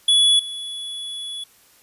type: tone with level steps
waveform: square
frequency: 3400 Hz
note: G#7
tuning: 40 cents sharp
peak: -13 / -29 dBFS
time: 0.08-1.44 s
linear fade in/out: 5 ms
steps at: 0.39 s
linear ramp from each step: 5 ms
effects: white hiss -54 dBFS RMS until 1.82 s + resampled to 32000 Hz